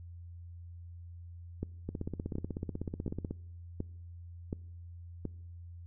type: two click trains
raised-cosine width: 3 ms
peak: -23 / -22 dBFS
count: 24 / 6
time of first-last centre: 1.89-3.31 / 1.63-5.253 s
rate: 16.2 / 1.38 Hz
effects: noise-tail reverb RT60 0.9 s tail -24 dB re dry + added 86 Hz sine -45 dBFS peak until 5.86 s